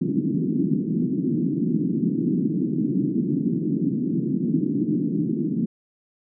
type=band-pass noise; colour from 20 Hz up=white; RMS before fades=-23 dBFS; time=0.01-5.66 s; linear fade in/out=10 ms; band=150 to 320 Hz; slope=48 dB/octave; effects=none